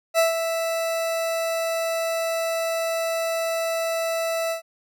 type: tone with ADSR envelope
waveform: 40% pulse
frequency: 659.3 Hz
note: E5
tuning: in tune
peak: -14 dBFS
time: 0.14-4.62 s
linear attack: 46 ms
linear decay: 140 ms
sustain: -8 dB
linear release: 110 ms
effects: none